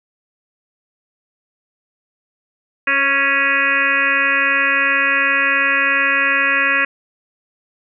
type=harmonic tone with a mistuned harmonic; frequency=277.2 Hz; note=C#4; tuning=in tune; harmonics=1 / 2 / 4 / 5 / 6 / 7 / 8 / 9 / 10; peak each=-30 / -28 / -24 / -24 / -18 / -19 / -26 / -19 / -28 dBFS; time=2.87-6.85 s; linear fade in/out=5 ms; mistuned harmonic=2; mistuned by=-23 cents; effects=none